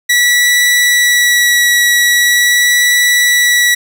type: tone with vibrato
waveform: sawtooth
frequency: 1943 Hz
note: B6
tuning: 29 cents flat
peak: -4 dBFS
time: 0.09-3.75 s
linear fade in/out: 10 ms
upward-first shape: sine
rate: 0.42 Hz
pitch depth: 9 cents each way
effects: none